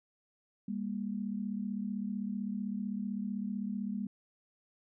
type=tone pair together; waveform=sine; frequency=200.8 / 236.5 Hz; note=G3 / A#3; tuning=+42 / +25 cents; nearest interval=minor third; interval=283 cents; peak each=-35 / -38 dBFS; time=0.68-4.07 s; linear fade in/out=5 ms; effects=none